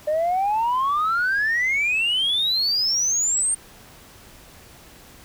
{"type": "exponential sweep", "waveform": "sine", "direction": "up", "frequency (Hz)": [595, 8870], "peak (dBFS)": -17, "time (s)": [0.07, 3.55], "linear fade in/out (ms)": 10, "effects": ["tanh soft clip ceiling -16 dBFS", "pink hiss -47 dBFS RMS until 5.24 s"]}